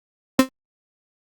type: tone with exponential decay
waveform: 35% pulse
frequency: 262.2 Hz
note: C4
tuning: 4 cents sharp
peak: -5 dBFS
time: 0.39-0.49 s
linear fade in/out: 2 ms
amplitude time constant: 21 ms
effects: Opus 48 kbps